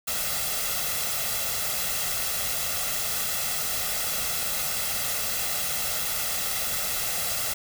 white noise with comb filter, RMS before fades -28 dBFS, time 0.07-7.54 s, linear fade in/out 10 ms, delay 1.5 ms, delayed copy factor +0.65, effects none

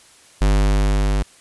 square tone with level ramp, 49.99 Hz, G1, 35 cents sharp, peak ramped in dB -13 to -17 dBFS, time 0.41-1.23 s, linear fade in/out 10 ms, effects white hiss -49 dBFS RMS until 1.4 s + resampled to 24000 Hz

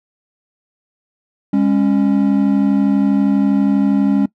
triangle tone pair together, 202.8 / 275.2 Hz, G#3 / C#4, -41 / -12 cents, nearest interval perfect fourth, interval 529 cents, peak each -12 dBFS, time 1.53-4.26 s, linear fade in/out 5 ms, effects noise-tail reverb RT60 0.1 s tail -21 dB re dry

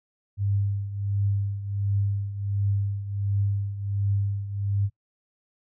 sine tone with tremolo, 100.2 Hz, G2, 38 cents sharp, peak -20 dBFS, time 0.37-4.9 s, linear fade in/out 50 ms, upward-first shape triangle, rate 1.4 Hz, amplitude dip 75%, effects noise-tail reverb RT60 0.1 s tail -22 dB re dry

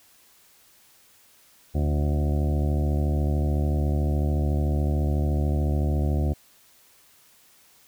harmonic tone with a mistuned harmonic, 73.8 Hz, D2, 9 cents sharp, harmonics 1 / 2 / 3 / 4 / 5 / 7 / 8 / 9 / 10, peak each -22 / -28 / -32 / -34 / -36 / -39 / -40 / -41 / -42 dBFS, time 1.74-6.34 s, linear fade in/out 20 ms, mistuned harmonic 1, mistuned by +74 cents, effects white hiss -57 dBFS RMS until 7.87 s

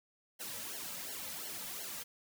white noise with flanger, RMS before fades -43 dBFS, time 0.39-2.04 s, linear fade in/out 20 ms, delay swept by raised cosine 0.81 to 2.81 ms, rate 2.8 Hz, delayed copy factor -0.85, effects none

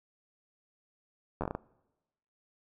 slowing click train, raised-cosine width 1 ms, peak -19 dBFS, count 7, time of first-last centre 1.41-1.55 s, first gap 11 ms, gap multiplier 1.3, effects noise-tail reverb RT60 1.0 s tail -23 dB re dry

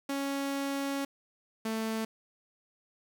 sawtooth tone pair in turn, 277.2 / 221.9 Hz, C#4 / A3, 0 / +15 cents, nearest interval major third, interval 385 cents, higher first, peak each -27 dBFS, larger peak neither, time 0.09-1.05 / 1.65-2.05 s, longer first, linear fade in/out 5 ms, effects 9-bit

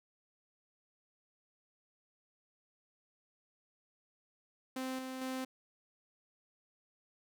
sawtooth tone with tremolo, 260 Hz, C4, 11 cents flat, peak -33 dBFS, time 4.76-5.45 s, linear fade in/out 5 ms, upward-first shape square, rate 2.2 Hz, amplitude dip 35%, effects none

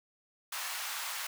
pink high-pass noise, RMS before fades -38 dBFS, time 0.52-1.27 s, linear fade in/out 5 ms, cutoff 910 Hz, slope 24 dB/octave, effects none

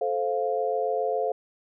sine chord, F major, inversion first, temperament just, 436.5 / 523.8 / 698.5 Hz, A4 / C5 / F5, -14 / +2 / 0 cents, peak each -28 dBFS, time 0.01-1.32 s, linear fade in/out 5 ms, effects none

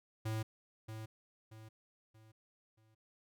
square tone with echo, 110 Hz, A2, in tune, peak -36 dBFS, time 0.25-0.43 s, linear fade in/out 10 ms, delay 630 ms, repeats 4, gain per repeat -8 dB, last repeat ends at 2.95 s, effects none

